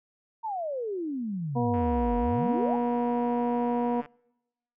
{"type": "exponential two-way sweep", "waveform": "sine", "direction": "down then up", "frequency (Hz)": [932.3, 45.77, 925], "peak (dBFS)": -29, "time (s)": [0.43, 2.77], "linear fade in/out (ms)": 20, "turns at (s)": 2.18}
{"type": "harmonic tone", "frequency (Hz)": 240.6, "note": "B3", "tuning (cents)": -45, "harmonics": [1, 2, 3, 4], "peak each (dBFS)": [-27, -30, -32, -33], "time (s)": [1.55, 4.02], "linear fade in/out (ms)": 20}
{"type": "click train", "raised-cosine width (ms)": 0.5, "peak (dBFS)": -31, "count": 342, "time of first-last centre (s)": [1.74, 4.06], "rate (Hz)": 147}
{"effects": ["noise-tail reverb RT60 0.9 s tail -26 dB re dry"]}